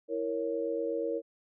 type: chord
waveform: sine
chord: A# diminished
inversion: second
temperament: equal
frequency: 329.6 / 466.2 / 554.4 Hz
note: E4 / A#4 / C#5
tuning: 0 / 0 / 0 cents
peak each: -36 / -32 / -35 dBFS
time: 0.08-1.22 s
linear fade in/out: 50 ms
effects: none